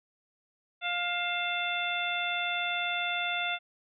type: harmonic tone with a mistuned harmonic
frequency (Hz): 704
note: F5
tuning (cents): +14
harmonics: 1 / 2 / 3 / 4 / 5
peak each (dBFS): -35 / -35 / -35 / -35 / -35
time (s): 0.81-3.59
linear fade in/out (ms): 50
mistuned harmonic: 4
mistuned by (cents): -81
effects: none